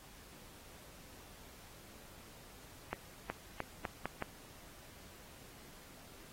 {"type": "accelerating click train", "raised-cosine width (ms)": 0.5, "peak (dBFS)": -22, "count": 6, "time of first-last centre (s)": [2.93, 4.223], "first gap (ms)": 370, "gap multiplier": 0.82, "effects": ["pink hiss -57 dBFS RMS until 6.32 s", "AAC 48 kbps"]}